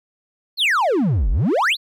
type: exponential two-way sweep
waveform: triangle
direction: down then up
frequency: 4549 to 39.9 to 4549 Hz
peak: -13 dBFS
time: 0.57-1.77 s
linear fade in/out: 50 ms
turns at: 1.3 s
effects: none